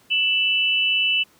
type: tone pair together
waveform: sine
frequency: 2649 / 2971 Hz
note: E7 / F#7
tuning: +8 / +6 cents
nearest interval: major second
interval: 198 cents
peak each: -20 dBFS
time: 0.1-1.24 s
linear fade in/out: 20 ms
effects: pink hiss -56 dBFS RMS until 1.39 s + high-pass 100 Hz 12 dB/octave